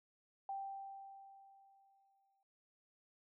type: tone with exponential decay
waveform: sine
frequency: 784 Hz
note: G5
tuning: in tune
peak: -39 dBFS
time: 0.49-2.43 s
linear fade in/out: 2 ms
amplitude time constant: 420 ms
effects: none